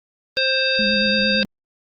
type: harmonic tone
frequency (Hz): 527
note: C5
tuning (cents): +12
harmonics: 1 / 3 / 5 / 7 / 9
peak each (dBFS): -23 / -23 / -23 / -23 / -23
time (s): 0.37-1.43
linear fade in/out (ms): 0
type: tone with vibrato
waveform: sine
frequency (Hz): 207.7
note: G#3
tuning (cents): 0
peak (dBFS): -22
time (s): 0.79-1.45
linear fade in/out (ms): 0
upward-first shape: sine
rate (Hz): 8.9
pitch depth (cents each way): 49
effects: Opus 24 kbps